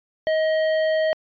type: tone with tanh clipping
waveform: triangle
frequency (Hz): 631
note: D#5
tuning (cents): +24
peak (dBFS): -20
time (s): 0.27-1.13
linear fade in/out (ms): 0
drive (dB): 17
effects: resampled to 11025 Hz